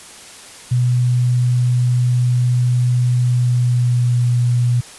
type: tone with pitch glide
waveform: sine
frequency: 123.47 to 121.7 Hz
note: B2 to B2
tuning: 0 to -25 cents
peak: -12 dBFS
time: 0.71-4.81 s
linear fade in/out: 10 ms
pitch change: -25 cents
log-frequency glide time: 3.23-4.25 s
effects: white hiss -38 dBFS RMS until 4.98 s + resampled to 24000 Hz